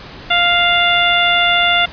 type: harmonic tone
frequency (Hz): 698.5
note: F5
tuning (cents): 0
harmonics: 1 / 2 / 3 / 4 / 5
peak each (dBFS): -17 / -17 / -17 / -17 / -17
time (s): 0.3-1.86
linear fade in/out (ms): 10
effects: pink hiss -34 dBFS RMS until 1.92 s + resampled to 11025 Hz